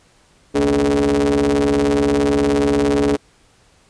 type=ring-modulated tone; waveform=40% pulse; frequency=69.3 Hz; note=C#2; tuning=in tune; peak=-10 dBFS; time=0.54-3.17 s; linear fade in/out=20 ms; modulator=355 Hz; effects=pink hiss -54 dBFS RMS until 3.89 s + resampled to 22050 Hz